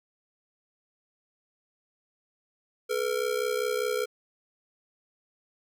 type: ring-modulated tone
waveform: square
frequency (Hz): 460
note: A#4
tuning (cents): -23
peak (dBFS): -24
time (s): 2.89-4.06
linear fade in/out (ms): 20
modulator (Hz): 32.5
effects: none